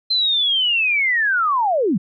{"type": "linear sweep", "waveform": "sine", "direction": "down", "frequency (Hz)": [4133, 154], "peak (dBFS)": -15, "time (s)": [0.1, 1.98], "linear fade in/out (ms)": 10, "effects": []}